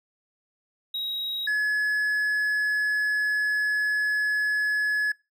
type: tone pair in turn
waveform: triangle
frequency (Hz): 3816 / 1699.8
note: A#7 / G#6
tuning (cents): +40 / +40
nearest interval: octave + major second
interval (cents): 1400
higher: first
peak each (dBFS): -26 / -20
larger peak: second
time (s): 0.94-1.47 / 1.47-5.12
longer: second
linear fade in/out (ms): 5
effects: noise-tail reverb RT60 0.3 s tail -26 dB re dry